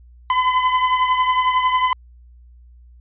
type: beating tone pair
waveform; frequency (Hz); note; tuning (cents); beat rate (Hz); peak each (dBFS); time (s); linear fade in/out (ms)
40% pulse; 1012 / 1023; B5 / C6; +42 / -39; 11; -15 / -21; 0.3-1.93; 2
effects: added 60 Hz sine -43 dBFS peak until 3 s + resampled to 8000 Hz